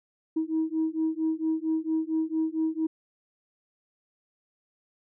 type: beating tone pair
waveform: sine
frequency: 316.8 / 321.2 Hz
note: D#4 / E4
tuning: +31 / -45 cents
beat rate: 4.4 Hz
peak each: -27 dBFS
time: 0.36-2.87 s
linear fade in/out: 10 ms
effects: tanh soft clip ceiling -19 dBFS